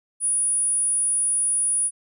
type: tone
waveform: sine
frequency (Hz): 9740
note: D#9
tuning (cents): -38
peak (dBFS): -19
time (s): 0.2-1.91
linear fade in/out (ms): 50
effects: none

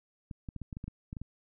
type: clicks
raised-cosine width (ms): 5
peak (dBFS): -27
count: 11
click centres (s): 0.312 / 0.488 / 0.563 / 0.617 / 0.728 / 0.769 / 0.841 / 0.88 / 1.129 / 1.168 / 1.216
effects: none

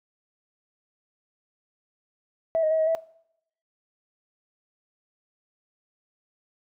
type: tone with pitch steps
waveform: sine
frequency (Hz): 653 / 624 / 640 / 633 / 654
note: E5 / D#5 / D#5 / D#5 / E5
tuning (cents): -17 / +5 / +49 / +30 / -14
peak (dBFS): -19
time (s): 2.55-2.95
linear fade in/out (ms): 0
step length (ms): 80
effects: noise-tail reverb RT60 0.7 s tail -21 dB re dry + tanh soft clip ceiling -15 dBFS

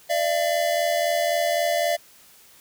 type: tone pair together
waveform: square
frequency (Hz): 594 / 677.8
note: D5 / E5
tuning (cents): +20 / +48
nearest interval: major second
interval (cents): 228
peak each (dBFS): -25 / -23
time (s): 0.09-1.97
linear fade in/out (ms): 20
effects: white hiss -52 dBFS RMS until 2.6 s

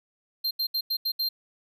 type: tone bursts at uneven times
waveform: square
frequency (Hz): 4175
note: C8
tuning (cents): -5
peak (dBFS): -25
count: 6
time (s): 0.44-0.51 / 0.59-0.67 / 0.74-0.81 / 0.9-0.97 / 1.05-1.12 / 1.19-1.29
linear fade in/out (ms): 10
effects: none

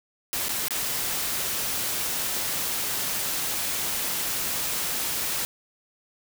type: noise with dropouts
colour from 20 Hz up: white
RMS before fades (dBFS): -28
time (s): 0.33-5.45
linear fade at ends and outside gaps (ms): 0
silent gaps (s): 0.484-0.492 / 0.683-0.707
effects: none

